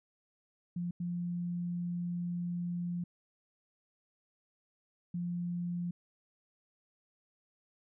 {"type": "tone bursts at uneven times", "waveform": "sine", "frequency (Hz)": 174.61, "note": "F3", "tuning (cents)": 0, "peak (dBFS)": -33, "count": 3, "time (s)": [[0.76, 0.91], [1, 3.04], [5.14, 5.91]], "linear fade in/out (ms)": 5, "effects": []}